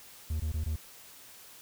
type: tone bursts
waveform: triangle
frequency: 77.78 Hz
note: D#2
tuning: in tune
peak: -27 dBFS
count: 4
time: 0.3-0.76 s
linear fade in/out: 5 ms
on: 100 ms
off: 20 ms
effects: white hiss -52 dBFS RMS until 1.61 s